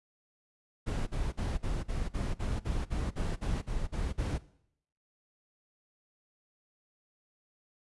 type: noise bursts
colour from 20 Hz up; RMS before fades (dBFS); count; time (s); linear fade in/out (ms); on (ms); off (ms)
brown; -32; 14; 0.86-4.385; 20; 210; 45
effects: noise-tail reverb RT60 0.7 s tail -19 dB re dry + resampled to 24000 Hz